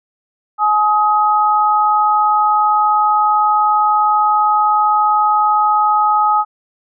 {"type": "tone pair together", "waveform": "sine", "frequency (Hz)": [846, 1261.4], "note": ["G#5", "D#6"], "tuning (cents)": [32, 23], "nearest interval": "perfect fifth", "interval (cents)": 691, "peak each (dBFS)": -13, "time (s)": [0.58, 6.45], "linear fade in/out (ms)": 50, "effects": []}